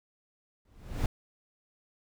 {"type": "noise with exponential growth", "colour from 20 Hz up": "brown", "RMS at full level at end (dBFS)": -26, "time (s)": [0.65, 1.06], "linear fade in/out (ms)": 2, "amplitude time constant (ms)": 89, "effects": []}